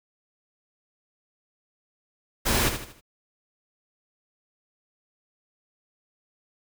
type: noise with echo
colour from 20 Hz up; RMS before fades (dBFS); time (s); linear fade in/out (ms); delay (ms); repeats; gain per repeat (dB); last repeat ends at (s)
pink; -23; 2.45-2.7; 20; 78; 4; -8; 3.012
effects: none